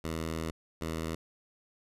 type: tone pair in turn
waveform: 10% pulse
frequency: 80.8 / 80.8 Hz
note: E2 / E2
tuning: -34 / -34 cents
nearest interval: unison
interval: 0 cents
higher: neither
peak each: -25 dBFS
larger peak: neither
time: 0.04-0.51 / 0.81-1.15 s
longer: first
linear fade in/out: 5 ms
effects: resampled to 32000 Hz